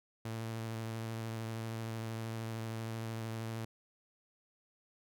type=tone with vibrato; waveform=sawtooth; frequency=112.7 Hz; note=A2; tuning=42 cents sharp; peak=-34 dBFS; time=0.25-3.65 s; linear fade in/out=5 ms; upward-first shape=sine; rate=13 Hz; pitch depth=20 cents each way; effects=none